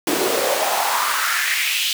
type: noise with high-pass filter sweep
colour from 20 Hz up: pink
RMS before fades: -20 dBFS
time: 0.07-1.93 s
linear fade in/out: 2 ms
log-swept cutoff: 310 to 3300 Hz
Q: 3.5
effects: none